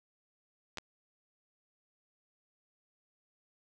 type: clicks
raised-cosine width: 0.2 ms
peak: -23 / -21 dBFS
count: 2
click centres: 0.773 / 0.784 s
effects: none